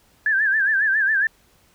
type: tone with vibrato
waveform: sine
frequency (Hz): 1661.2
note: G#6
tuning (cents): 0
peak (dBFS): -16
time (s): 0.26-1.27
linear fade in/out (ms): 2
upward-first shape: sine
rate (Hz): 7.3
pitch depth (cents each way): 120
effects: pink hiss -58 dBFS RMS until 1.74 s